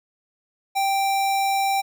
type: tone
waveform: square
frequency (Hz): 784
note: G5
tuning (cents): 0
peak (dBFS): -20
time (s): 0.75-1.82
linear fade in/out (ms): 20
effects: none

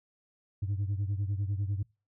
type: beating tone pair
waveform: sine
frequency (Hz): 97.8 / 107.8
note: G2 / A2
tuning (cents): -4 / -35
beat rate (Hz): 10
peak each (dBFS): -28 / -32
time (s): 0.62-1.83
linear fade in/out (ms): 10
effects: noise-tail reverb RT60 0.3 s tail -26 dB re dry + tanh soft clip ceiling -26 dBFS

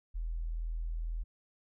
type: tone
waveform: sine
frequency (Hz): 41.05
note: E1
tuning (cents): -6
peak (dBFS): -33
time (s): 0.14-1.24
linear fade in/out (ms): 20
effects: none

